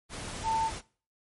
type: tone in noise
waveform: sine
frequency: 893 Hz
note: A5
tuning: 25 cents sharp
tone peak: -25 dBFS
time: 0.43-0.71 s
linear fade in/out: 50 ms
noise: pink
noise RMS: -39 dBFS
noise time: 0.09-0.82 s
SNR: +11 dB
effects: noise-tail reverb RT60 0.4 s tail -20 dB re dry + MP3 48 kbps